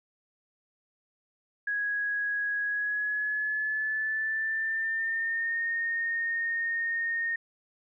sine tone with pitch glide, 1661.2 to 1843.2 Hz, G#6 to A#6, 0 to -20 cents, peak -27 dBFS, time 1.67-7.36 s, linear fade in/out 5 ms, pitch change +180 cents, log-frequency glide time 2.63-5.61 s, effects none

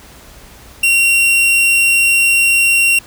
45% pulse tone, 2747 Hz, F7, 29 cents flat, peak -9 dBFS, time 0.83-2.99 s, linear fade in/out 5 ms, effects added 60 Hz sine -44 dBFS peak until 3.06 s + pink hiss -40 dBFS RMS until 3.06 s

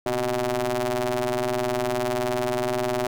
sawtooth ring-modulated tone, 121.6 Hz, B2, 26 cents flat, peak -16 dBFS, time 0.06-3.07 s, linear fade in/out 0 ms, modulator 496 Hz, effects none

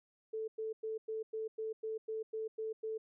sine tone bursts, 440 Hz, A4, in tune, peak -36 dBFS, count 11, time 0.33-2.98 s, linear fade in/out 10 ms, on 150 ms, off 100 ms, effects none

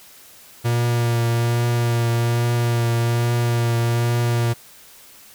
45% pulse tone with vibrato, 118.2 Hz, A#2, 24 cents sharp, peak -17 dBFS, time 0.64-4.54 s, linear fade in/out 20 ms, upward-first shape triangle, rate 1.2 Hz, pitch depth 20 cents each way, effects white hiss -46 dBFS RMS until 5.34 s

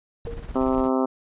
brown noise with tremolo, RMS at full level -33 dBFS, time 0.25-0.89 s, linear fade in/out 2 ms, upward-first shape square, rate 17 Hz, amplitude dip 50%
sine tone with exponential decay, 465.5 Hz, A#4, 2 cents flat, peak -28 dBFS, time 0.27-0.56 s, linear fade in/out 0 ms, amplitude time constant 63 ms
harmonic tone, 130.7 Hz, C3, 1 cent flat, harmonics 2 / 3 / 4 / 5 / 6 / 7 / 8 / 9 / 10, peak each -22 / -26 / -28 / -30 / -32 / -33 / -34 / -35 / -36 dBFS, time 0.55-1.06 s, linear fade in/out 10 ms
effects resampled to 8000 Hz

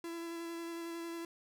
45% pulse tone with vibrato, 335.7 Hz, E4, 32 cents sharp, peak -40 dBFS, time 0.04-1.25 s, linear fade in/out 2 ms, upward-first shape square, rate 11 Hz, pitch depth 10 cents each way, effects none

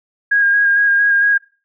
sine tone with vibrato, 1630 Hz, G#6, 33 cents flat, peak -10 dBFS, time 0.31-1.38 s, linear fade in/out 10 ms, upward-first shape square, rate 4.4 Hz, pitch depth 17 cents each way, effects noise-tail reverb RT60 0.4 s tail -26 dB re dry

